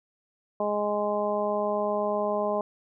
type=harmonic tone; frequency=207.7 Hz; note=G#3; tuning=in tune; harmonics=1 / 2 / 3 / 4 / 5; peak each=-34 / -31 / -27 / -33 / -33 dBFS; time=0.6-2.61 s; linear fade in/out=2 ms; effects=none